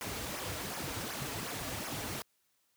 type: noise with flanger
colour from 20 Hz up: pink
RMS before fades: -39 dBFS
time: 0.01-2.22 s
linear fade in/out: 0 ms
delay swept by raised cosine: 0.24 to 5.64 ms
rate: 2.7 Hz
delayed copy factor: -0.75
effects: white hiss -75 dBFS RMS until 2.76 s + high-pass 60 Hz 12 dB/octave